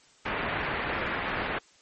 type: low-pass noise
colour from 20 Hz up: white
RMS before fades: -31 dBFS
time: 0.25-1.59 s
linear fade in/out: 10 ms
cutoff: 2300 Hz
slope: 24 dB/octave
effects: white hiss -59 dBFS RMS until 1.81 s + MP3 32 kbps